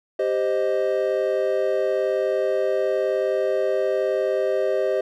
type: chord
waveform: triangle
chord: C minor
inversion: second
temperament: equal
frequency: 392 / 523.3 / 622.3 Hz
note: G4 / C5 / Eb5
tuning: 0 / 0 / 0 cents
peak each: -22 dBFS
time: 0.19-5.01 s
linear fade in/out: 5 ms
effects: none